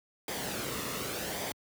pink noise with flanger, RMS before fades -36 dBFS, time 0.28-1.52 s, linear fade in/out 2 ms, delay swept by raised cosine 0.73 to 1.29 ms, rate 0.86 Hz, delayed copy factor -0.5, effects high-pass 80 Hz 12 dB/octave

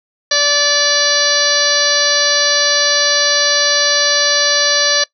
harmonic tone, 580 Hz, D5, 22 cents flat, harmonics 1 / 2 / 3 / 4 / 5 / 6 / 7 / 8 / 9 / 10, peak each -19 / -24 / -17 / -28 / -27 / -23 / -17 / -17 / -28 / -17 dBFS, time 0.31-5.04 s, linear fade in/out 5 ms, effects noise-tail reverb RT60 0.1 s tail -21 dB re dry

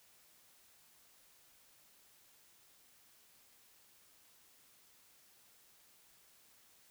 silence, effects white hiss -66 dBFS RMS until 6.9 s

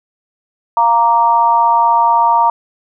sine tone with amplitude modulation, 932.3 Hz, A#5, in tune, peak -4 dBFS, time 0.77-2.5 s, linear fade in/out 2 ms, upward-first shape sine, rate 236 Hz, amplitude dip 85%, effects none

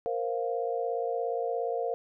sine chord, Bb suspended second, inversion none, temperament equal, 466.2 / 523.3 / 698.5 Hz, Bb4 / C5 / F5, 0 / 0 / 0 cents, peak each -31 / -34 / -33 dBFS, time 0.06-1.94 s, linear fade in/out 0 ms, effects none

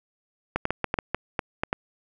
clicks, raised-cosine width 0.5 ms, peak -9 dBFS, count 10, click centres 0.56 / 0.654 / 0.706 / 0.843 / 0.941 / 0.988 / 1.146 / 1.392 / 1.635 / 1.729 s, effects none

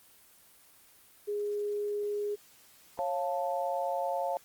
sine tone, 413.4 Hz, G#4, 8 cents flat, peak -30 dBFS, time 1.27-2.36 s, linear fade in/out 20 ms
sine chord, Db augmented, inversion none, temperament equal with one note detuned, 548.3 / 698.5 / 880 Hz, Db5 / F5 / A5, -19 / 0 / 0 cents, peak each -33 / -33 / -35 dBFS, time 2.99-4.37 s, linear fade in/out 0 ms
effects white hiss -59 dBFS RMS until 4.44 s + Opus 24 kbps

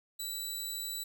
15% pulse tone, 3951 Hz, B7, in tune, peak -29 dBFS, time 0.19-1.04 s, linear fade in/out 10 ms, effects 11-bit

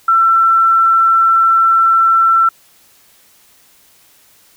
sine tone, 1343 Hz, E6, 32 cents sharp, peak -7 dBFS, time 0.08-2.49 s, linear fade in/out 5 ms, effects white hiss -49 dBFS RMS until 4.56 s

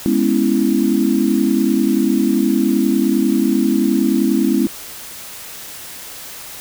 sine chord, C# minor seventh, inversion second, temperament equal, 207.7 / 246.9 / 277.2 / 329.6 Hz, G#3 / B3 / C#4 / E4, 0 / 0 / 0 / 0 cents, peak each -18 dBFS, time 0.06-4.67 s, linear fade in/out 0 ms, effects white hiss -33 dBFS RMS until 6.6 s

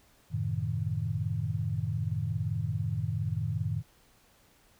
sine chord, F# diminished seventh, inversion none, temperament equal, 92.5 / 110 / 130.81 / 155.56 Hz, F#2 / A2 / C3 / Eb3, 0 / 0 / 0 / 0 cents, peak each -35 / -32 / -37 / -34 dBFS, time 0.3-3.83 s, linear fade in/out 50 ms, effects pink hiss -63 dBFS RMS until 4.79 s

